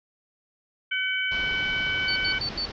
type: harmonic tone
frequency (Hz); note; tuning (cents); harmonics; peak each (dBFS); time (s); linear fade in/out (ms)
757; F#5; +39; 2 / 3 / 4; -28 / -28 / -30; 0.91-2.39; 10
type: low-pass noise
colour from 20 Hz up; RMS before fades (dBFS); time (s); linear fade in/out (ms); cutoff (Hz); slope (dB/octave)
pink; -37; 1.31-2.72; 10; 5300; 48
type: tone bursts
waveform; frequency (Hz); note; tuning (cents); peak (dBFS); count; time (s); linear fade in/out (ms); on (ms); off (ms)
sine; 4503; C#8; +26; -26; 4; 2.08-2.655; 2; 80; 85
effects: none